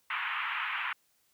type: band-pass noise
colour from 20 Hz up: pink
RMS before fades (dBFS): -34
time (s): 0.1-0.93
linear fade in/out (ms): 5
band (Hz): 970 to 2900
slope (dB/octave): 48
effects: white hiss -71 dBFS RMS until 1.33 s